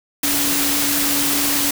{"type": "tone in noise", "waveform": "sine", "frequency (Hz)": 285.6, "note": "D4", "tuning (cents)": -48, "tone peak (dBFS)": -24, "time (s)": [0.23, 1.71], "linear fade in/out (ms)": 5, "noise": "white", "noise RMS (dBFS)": -19, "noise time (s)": [0.23, 1.71], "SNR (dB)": -8, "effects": []}